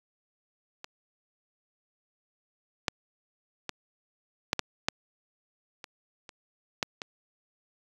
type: clicks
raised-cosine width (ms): 0.2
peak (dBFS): -23 / -7 / -15 / -6 / -9 / -7 / -24 / -27 / -9 / -18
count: 10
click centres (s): 0.844 / 2.882 / 3.693 / 4.531 / 4.593 / 4.885 / 5.842 / 6.292 / 6.828 / 7.018
effects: high-pass 80 Hz 12 dB/octave + 8-bit